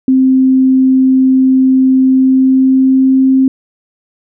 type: tone with pitch glide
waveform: sine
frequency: 261.6 to 264.2 Hz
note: C4 to C4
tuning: 0 to +17 cents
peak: -5 dBFS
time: 0.08-3.48 s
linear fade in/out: 2 ms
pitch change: +17 cents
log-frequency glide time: 2.06-3.26 s
effects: none